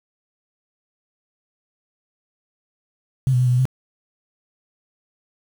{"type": "tone with pitch steps", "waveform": "sine", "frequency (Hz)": [132, 124.3, 126.5, 123.6, 124.4, 129.8], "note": ["C3", "B2", "B2", "B2", "B2", "C3"], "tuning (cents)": [16, 12, 42, 2, 13, -13], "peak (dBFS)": -14, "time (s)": [3.27, 3.654], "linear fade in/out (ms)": 0, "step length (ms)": 64, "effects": ["7-bit"]}